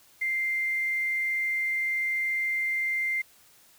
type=tone with quantisation; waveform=sine; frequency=2093 Hz; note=C7; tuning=in tune; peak=-25 dBFS; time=0.21-3.22 s; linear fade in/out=10 ms; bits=8; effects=white hiss -58 dBFS RMS until 3.78 s